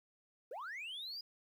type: linear sweep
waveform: sine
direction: up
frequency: 429.1 to 4970 Hz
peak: -40 dBFS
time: 0.51-1.21 s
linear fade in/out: 5 ms
effects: tanh soft clip ceiling -41 dBFS + 12-bit